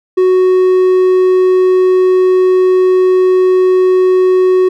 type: tone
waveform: triangle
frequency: 370 Hz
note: F#4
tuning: in tune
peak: -4 dBFS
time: 0.17-4.69 s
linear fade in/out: 10 ms
effects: none